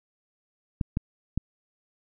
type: clicks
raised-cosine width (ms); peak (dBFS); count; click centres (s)
5; -13; 3; 0.812 / 0.971 / 1.376
effects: none